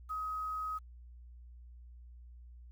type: tone with quantisation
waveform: sine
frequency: 1265 Hz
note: D#6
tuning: 28 cents sharp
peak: -35 dBFS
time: 0.09-0.79 s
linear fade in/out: 20 ms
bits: 10
effects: added 60 Hz sine -50 dBFS peak until 2.71 s